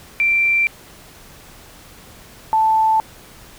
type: tone pair in turn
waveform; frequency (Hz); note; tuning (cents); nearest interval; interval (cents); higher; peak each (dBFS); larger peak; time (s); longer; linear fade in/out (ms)
sine; 2353 / 879.8; D7 / A5; +3 / 0; octave + perfect fourth; 1703; first; -13 / -12; second; 0.2-0.67 / 2.53-3; neither; 0
effects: pink hiss -43 dBFS RMS until 3.58 s